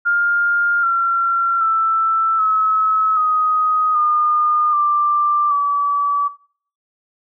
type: tone with pitch steps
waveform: sine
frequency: 1406 / 1366 / 1327.1 / 1289.3 / 1252.6 / 1216.9 / 1182.3 / 1148.6 Hz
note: F6 / F6 / E6 / E6 / D#6 / D#6 / D6 / D6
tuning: +11 / -39 / +11 / -39 / +11 / -39 / +11 / -39 cents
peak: -13 dBFS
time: 0.05-6.29 s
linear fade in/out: 20 ms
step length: 780 ms
effects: noise-tail reverb RT60 0.5 s tail -20 dB re dry